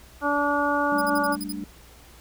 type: harmonic tone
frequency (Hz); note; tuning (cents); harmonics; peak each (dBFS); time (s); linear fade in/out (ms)
288.9; D4; -28; 1 / 2 / 3 / 4 / 5; -27 / -27 / -27 / -27 / -27; 0.21-1.37; 50
type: chord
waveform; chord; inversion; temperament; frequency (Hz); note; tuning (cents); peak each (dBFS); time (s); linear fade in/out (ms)
sine; G suspended second; none; equal; 196 / 220 / 293.7; G3 / A3 / D4; 0 / 0 / 0; -35 / -36 / -33; 0.92-1.64; 2
type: tone bursts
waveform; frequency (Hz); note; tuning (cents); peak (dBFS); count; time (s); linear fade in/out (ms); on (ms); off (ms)
10% pulse; 5000; D#8; +8; -25; 7; 0.98-1.525; 5; 35; 50
effects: added 60 Hz sine -51 dBFS peak until 2.2 s + pink hiss -51 dBFS RMS until 2.2 s